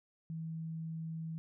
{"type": "tone", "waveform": "sine", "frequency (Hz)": 161.9, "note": "E3", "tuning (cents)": -31, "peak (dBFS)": -38, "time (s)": [0.3, 1.38], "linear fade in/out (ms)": 0, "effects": []}